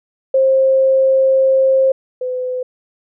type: tone pair in turn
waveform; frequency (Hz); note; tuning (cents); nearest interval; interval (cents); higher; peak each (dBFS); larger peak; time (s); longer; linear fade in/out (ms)
sine; 531 / 505.9; C5 / B4; +25 / +42; minor second; 83; first; -9 / -18; first; 0.34-1.92 / 2.21-2.63; first; 5
effects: none